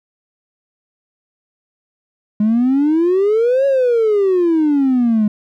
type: exponential two-way sweep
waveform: triangle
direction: up then down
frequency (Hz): 206.7 to 559 to 206.7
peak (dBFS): -8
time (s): 2.4-5.28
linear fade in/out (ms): 5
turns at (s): 3.66
effects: tanh soft clip ceiling -7 dBFS